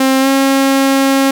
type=tone with pitch glide; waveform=sawtooth; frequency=265.2 to 271.2 Hz; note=C4 to C#4; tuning=+23 to -38 cents; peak=-5 dBFS; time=0-1.31 s; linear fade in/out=5 ms; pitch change=+39 cents; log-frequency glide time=0.2-0.28 s; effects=none